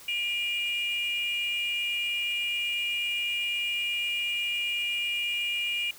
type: tone pair together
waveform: sine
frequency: 2400 / 2854 Hz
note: D7 / F7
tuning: +37 / +37 cents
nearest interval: minor third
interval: 300 cents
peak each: -28 dBFS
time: 0.08-5.91 s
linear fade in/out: 5 ms
effects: tanh soft clip ceiling -23 dBFS + white hiss -49 dBFS RMS until 5.98 s